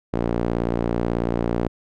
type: tone with band-pass filter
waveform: sawtooth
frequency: 58.27 Hz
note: A#1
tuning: in tune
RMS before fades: -23 dBFS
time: 0.13-1.68 s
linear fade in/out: 5 ms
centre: 380 Hz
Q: 0.88
effects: none